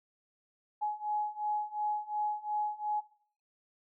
sine beating tone pair, 840 / 842.8 Hz, G#5 / G#5, +19 / +25 cents, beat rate 2.8 Hz, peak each -35 / -34 dBFS, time 0.81-3.01 s, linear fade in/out 20 ms, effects noise-tail reverb RT60 0.5 s tail -17 dB re dry

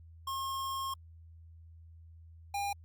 square tone pair in turn, 1076 / 806.1 Hz, C6 / G5, +48 / +48 cents, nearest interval perfect fourth, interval 500 cents, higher first, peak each -35 / -33 dBFS, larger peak second, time 0.27-0.94 / 2.54-2.73 s, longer first, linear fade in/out 5 ms, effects added 82 Hz sine -51 dBFS peak until 2.84 s + Opus 48 kbps

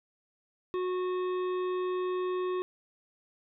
harmonic tone, 365.8 Hz, F#4, 20 cents flat, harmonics 1 / 3 / 5 / 7 / 9 / 10, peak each -29 / -38 / -50 / -51 / -57 / -55 dBFS, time 0.74-2.62 s, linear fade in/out 0 ms, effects none

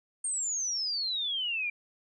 sine exponential sweep, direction down, 8770 to 2349 Hz, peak -29 dBFS, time 0.24-1.7 s, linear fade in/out 5 ms, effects none

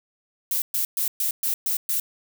violet noise bursts, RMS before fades -24 dBFS, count 7, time 0.51-2 s, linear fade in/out 2 ms, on 110 ms, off 120 ms, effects none

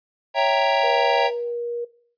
square chord, C# diminished seventh, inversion none, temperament equal, 554.4 / 659.3 / 784 / 932.3 Hz, C#5 / E5 / G5 / Bb5, 0 / 0 / 0 / 0 cents, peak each -23 dBFS, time 0.34-1.31 s, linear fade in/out 50 ms
sine tone with pitch glide, 479.6 to 474.9 Hz, A#4 to A#4, +49 to +32 cents, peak -25 dBFS, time 0.83-1.85 s, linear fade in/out 10 ms, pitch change -17 cents, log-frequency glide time 1.22-1.61 s
effects noise-tail reverb RT60 0.5 s tail -17 dB re dry + resampled to 11025 Hz

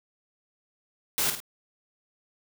white noise with echo, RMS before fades -26 dBFS, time 1.18-1.3 s, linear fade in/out 0 ms, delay 51 ms, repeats 2, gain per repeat -7 dB, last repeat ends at 1.402 s, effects none

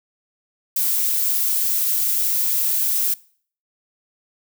violet noise, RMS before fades -20 dBFS, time 0.76-3.14 s, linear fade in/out 5 ms, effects noise-tail reverb RT60 0.5 s tail -22 dB re dry

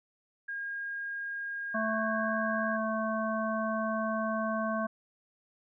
sine tone, 1623 Hz, G#6, 40 cents flat, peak -34 dBFS, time 0.48-2.77 s, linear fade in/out 10 ms
harmonic tone, 220 Hz, A3, in tune, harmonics 1 / 3 / 5 / 7, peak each -33 / -33 / -35 / -38 dBFS, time 1.74-4.87 s, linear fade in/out 10 ms
effects none

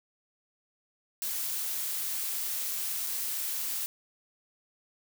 blue noise with dropouts, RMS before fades -33 dBFS, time 1.22-3.86 s, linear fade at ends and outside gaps 0 ms, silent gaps 3.066-3.07 s, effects none

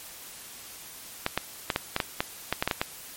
clicks, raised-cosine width 0.3 ms, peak -8 dBFS, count 12, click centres 1.264 / 1.376 / 1.702 / 1.761 / 1.964 / 2.002 / 2.205 / 2.526 / 2.625 / 2.676 / 2.712 / 2.815 s, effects white hiss -44 dBFS RMS until 3.16 s + MP3 64 kbps

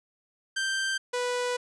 sawtooth tone pair in turn, 1568 / 492.5 Hz, G6 / B4, 0 / -5 cents, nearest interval octave + minor sixth, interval 2005 cents, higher first, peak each -23 / -23 dBFS, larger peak neither, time 0.56-0.98 / 1.13-1.57 s, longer second, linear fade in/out 10 ms, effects resampled to 22050 Hz

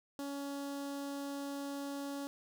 sawtooth tone with notch filter, 280.7 Hz, C#4, 22 cents sharp, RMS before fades -41 dBFS, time 0.19-2.27 s, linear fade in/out 0 ms, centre 2200 Hz, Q 1.3, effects none

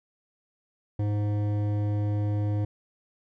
triangle tone with hard clipping, 103.83 Hz, G#2, in tune, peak -26 dBFS, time 0.99-2.65 s, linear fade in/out 5 ms, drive 16 dB, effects none

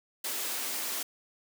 white high-pass noise, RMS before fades -34 dBFS, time 0.24-1.03 s, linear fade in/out 5 ms, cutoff 220 Hz, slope 48 dB/octave, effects none

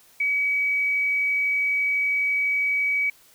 sine tone, 2273 Hz, C#7, 43 cents sharp, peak -20 dBFS, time 0.2-3.1 s, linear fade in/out 5 ms, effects white hiss -55 dBFS RMS until 3.34 s

